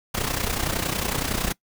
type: noise with amplitude modulation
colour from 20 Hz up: pink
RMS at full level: -23 dBFS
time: 0.14-1.53 s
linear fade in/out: 10 ms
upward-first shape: sine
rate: 30.8 Hz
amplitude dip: 70%
effects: noise-tail reverb RT60 0.1 s tail -23 dB re dry